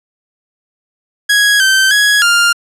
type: tone with pitch steps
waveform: sawtooth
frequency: 1660 / 1550 / 1669 / 1400 Hz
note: G#6 / G6 / G#6 / F6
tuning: -1 / -20 / +8 / +4 cents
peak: -4 dBFS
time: 1.29-2.53 s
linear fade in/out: 10 ms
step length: 310 ms
effects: low-pass 11000 Hz 12 dB/octave